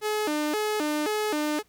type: tone with vibrato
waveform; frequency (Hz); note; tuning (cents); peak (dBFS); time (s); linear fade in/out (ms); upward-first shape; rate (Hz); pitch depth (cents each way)
sawtooth; 357.7; F4; +41; -21; 0.01-1.63; 50; square; 1.9; 300
effects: pink hiss -64 dBFS RMS until 1.68 s